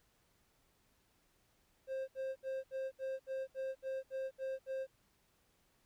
triangle tone bursts, 530 Hz, C5, 22 cents sharp, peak -35 dBFS, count 11, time 1.87-4.87 s, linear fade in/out 50 ms, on 210 ms, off 69 ms, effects pink hiss -74 dBFS RMS until 5.85 s

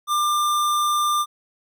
square tone, 1194 Hz, D6, 28 cents sharp, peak -19 dBFS, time 0.07-1.26 s, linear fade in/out 50 ms, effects none

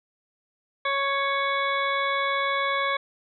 harmonic tone with a mistuned harmonic, 554 Hz, C#5, 1 cent flat, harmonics 1 / 2 / 3 / 4 / 6 / 7, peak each -30 / -26 / -31 / -29 / -34 / -40 dBFS, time 0.85-2.97 s, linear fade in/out 5 ms, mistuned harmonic 6, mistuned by +50 cents, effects none

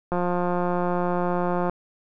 click train, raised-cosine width 1 ms, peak -12 dBFS, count 280, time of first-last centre 0.12-1.696 s, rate 177 Hz, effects none

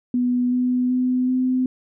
sine tone with pitch steps, 246.9 / 249.8 / 252.7 / 255.6 Hz, B3 / B3 / B3 / C4, 0 / +20 / +40 / -40 cents, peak -17 dBFS, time 0.14-1.66 s, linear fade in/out 2 ms, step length 380 ms, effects none

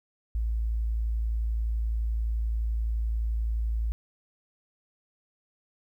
sine tone, 55.8 Hz, A1, 25 cents sharp, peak -25 dBFS, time 0.35-3.92 s, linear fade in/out 0 ms, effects 11-bit

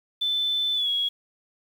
sine tone with pitch glide, 3520 to 3330 Hz, A7 to G#7, 0 to +4 cents, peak -22 dBFS, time 0.21-1.09 s, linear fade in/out 10 ms, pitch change -96 cents, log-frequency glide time 0.74-0.89 s, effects 8-bit

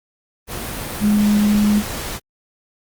sine tone in noise, 208.3 Hz, G#3, 5 cents sharp, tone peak -12 dBFS, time 1-1.83 s, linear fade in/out 50 ms, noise pink, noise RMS -27 dBFS, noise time 0.47-2.2 s, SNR +12 dB, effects Opus 32 kbps

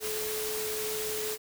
sine tone in noise, 430.8 Hz, A4, 37 cents flat, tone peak -34 dBFS, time 0-1.38 s, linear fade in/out 50 ms, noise white, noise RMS -35 dBFS, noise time 0-1.38 s, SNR -2 dB, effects none

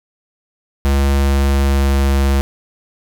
square tone with pitch glide, 69.3 to 68.62 Hz, C#2 to C#2, 0 to -17 cents, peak -12 dBFS, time 0.85-2.41 s, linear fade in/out 0 ms, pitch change -17 cents, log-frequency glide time 1.08-2.11 s, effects none

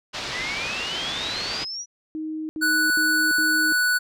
white low-pass noise, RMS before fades -31 dBFS, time 0.13-1.65 s, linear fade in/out 20 ms, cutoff 4900 Hz, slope 24 dB/octave
sine exponential sweep, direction up, 1908 to 5920 Hz, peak -29 dBFS, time 0.31-1.86 s, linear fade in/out 50 ms
sine tone bursts, 312.9 Hz, D#4, 10 cents sharp, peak -27 dBFS, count 4, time 2.15-3.723 s, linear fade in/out 0 ms, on 340 ms, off 71 ms
square tone, 1480 Hz, F#6, in tune, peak -19 dBFS, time 2.61-3.99 s, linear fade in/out 20 ms
effects none

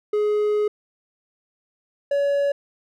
triangle tone pair in turn, 419.7 / 565.8 Hz, G#4 / C#5, +18 / +35 cents, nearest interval perfect fourth, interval 517 cents, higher second, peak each -16 dBFS, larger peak neither, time 0.13-0.68 / 2.11-2.52 s, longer first, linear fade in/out 5 ms, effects none

